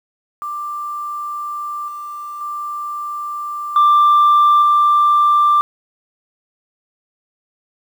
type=tone with level steps; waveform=sine; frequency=1182 Hz; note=D6; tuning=11 cents sharp; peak=-22 / -26 / -22 / -6 / -8 dBFS; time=0.42-5.61 s; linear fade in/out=0 ms; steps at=1.88 / 2.41 / 3.76 / 4.62 s; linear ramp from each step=2 ms; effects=tanh soft clip ceiling -6 dBFS + 7-bit